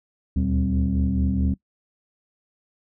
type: tone cluster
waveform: sine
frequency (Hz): 71.3 / 75.9 / 119.9 / 192.2 / 262.8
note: C#2 / D#2 / A#2 / G3 / C4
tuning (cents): +49 / -42 / +49 / -34 / +8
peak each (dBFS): -28 / -22 / -30 / -23 / -27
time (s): 0.36-1.54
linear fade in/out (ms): 5
effects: noise-tail reverb RT60 0.1 s tail -22 dB re dry + tanh soft clip ceiling -12 dBFS